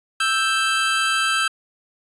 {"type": "tone pair together", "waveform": "25% pulse", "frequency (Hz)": [1318.5, 1572.4], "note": ["E6", "G6"], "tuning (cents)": [0, 5], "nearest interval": "minor third", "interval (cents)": 305, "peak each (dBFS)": -17, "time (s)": [0.2, 1.48], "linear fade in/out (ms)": 5, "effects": ["resampled to 24000 Hz"]}